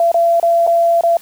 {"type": "tone with dropouts", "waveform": "sine", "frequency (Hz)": 678, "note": "E5", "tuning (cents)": 49, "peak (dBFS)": -9, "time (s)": [0, 1.17], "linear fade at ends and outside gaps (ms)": 2, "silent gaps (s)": [[0.117, 0.143], [0.399, 0.428], [0.667, 0.674], [1.01, 1.035]], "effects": ["white hiss -41 dBFS RMS until 1.21 s"]}